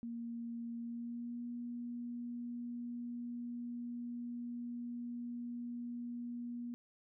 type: tone with pitch glide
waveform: sine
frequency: 233.9 to 239.9 Hz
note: A#3 to A#3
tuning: +6 to +50 cents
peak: -40 dBFS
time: 0.03-6.74 s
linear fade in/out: 0 ms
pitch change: +44 cents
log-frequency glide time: 0.78-1.45 s
effects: none